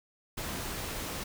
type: noise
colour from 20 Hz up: pink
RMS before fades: -37 dBFS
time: 0.37-1.24 s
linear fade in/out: 10 ms
effects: none